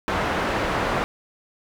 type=low-pass noise; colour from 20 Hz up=white; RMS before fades=-24 dBFS; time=0.08-1.04 s; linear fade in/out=0 ms; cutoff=1300 Hz; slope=12 dB/octave; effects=none